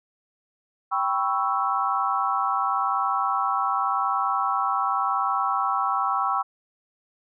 sine chord, C# half-diminished seventh, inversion second, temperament equal, 784 / 987.8 / 1108.7 / 1318.5 Hz, G5 / B5 / C#6 / E6, 0 / 0 / 0 / 0 cents, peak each -27 / -29 / -26 / -26 dBFS, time 0.91-6.43 s, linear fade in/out 20 ms, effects none

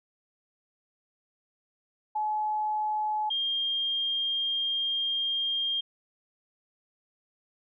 sine tone pair in turn, 853 / 3211 Hz, G#5 / G7, +46 / +41 cents, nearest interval octave + major seventh, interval 2295 cents, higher second, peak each -26 dBFS, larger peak neither, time 2.15-3.3 / 3.3-5.81 s, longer second, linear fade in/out 10 ms, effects none

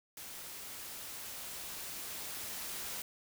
white noise with level ramp, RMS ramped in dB -47 to -41 dBFS, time 0.17-3.02 s, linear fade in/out 2 ms, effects none

